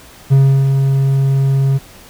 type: tone with ADSR envelope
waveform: triangle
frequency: 136.1 Hz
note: C#3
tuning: 31 cents flat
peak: -3 dBFS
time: 0.3-1.79 s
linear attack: 24 ms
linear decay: 320 ms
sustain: -5 dB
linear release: 25 ms
effects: pink hiss -40 dBFS RMS until 2.09 s